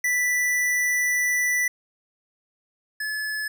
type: tone pair in turn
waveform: square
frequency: 1975.5 / 1718.5 Hz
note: B6 / A6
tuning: 0 / -41 cents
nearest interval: major second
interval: 241 cents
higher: first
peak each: -21 / -27 dBFS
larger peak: first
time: 0.04-1.68 / 3-3.48 s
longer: first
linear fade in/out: 5 ms
effects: none